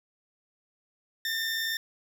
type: tone pair together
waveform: 20% pulse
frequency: 1750 / 1809.6 Hz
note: A6 / A6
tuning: -10 / +48 cents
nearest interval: minor second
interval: 58 cents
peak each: -33 / -24 dBFS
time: 1.25-1.77 s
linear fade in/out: 2 ms
effects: none